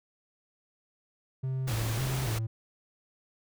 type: tone with vibrato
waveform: triangle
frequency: 121.1 Hz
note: B2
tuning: 34 cents flat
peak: -27 dBFS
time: 1.43-2.47 s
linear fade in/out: 10 ms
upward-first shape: square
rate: 1.8 Hz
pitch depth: 140 cents each way
type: noise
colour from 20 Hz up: pink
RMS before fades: -36 dBFS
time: 1.67-2.39 s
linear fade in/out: 10 ms
effects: none